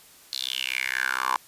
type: tone with high-pass filter sweep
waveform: 10% pulse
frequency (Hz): 64.3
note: C2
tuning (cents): -30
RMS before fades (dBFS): -28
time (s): 0.33-1.36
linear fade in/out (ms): 0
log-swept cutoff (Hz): 4200 to 1000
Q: 6.3
effects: white hiss -52 dBFS RMS until 1.47 s + resampled to 32000 Hz